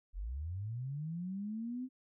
sine linear sweep, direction up, 39.61 to 261.6 Hz, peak -37 dBFS, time 0.13-1.89 s, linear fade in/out 50 ms, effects none

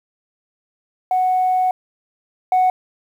sine tone pair in turn, 740 / 740 Hz, F#5 / F#5, 0 / 0 cents, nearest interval unison, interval 0 cents, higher neither, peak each -13 / -10 dBFS, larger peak second, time 1.11-1.71 / 2.52-2.7 s, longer first, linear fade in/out 2 ms, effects tanh soft clip ceiling -10 dBFS + 8-bit

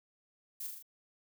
violet noise with echo, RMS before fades -41 dBFS, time 0.6-0.67 s, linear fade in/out 5 ms, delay 39 ms, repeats 4, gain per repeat -3 dB, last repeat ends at 0.826 s, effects none

